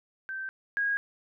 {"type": "tone pair in turn", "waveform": "sine", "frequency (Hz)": [1555, 1639.7], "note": ["G6", "G#6"], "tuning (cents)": [-14, -23], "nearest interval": "minor second", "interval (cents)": 91, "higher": "second", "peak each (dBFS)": [-33, -25], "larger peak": "second", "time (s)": [[0.29, 0.49], [0.77, 0.97]], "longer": "neither", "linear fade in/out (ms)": 0, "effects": []}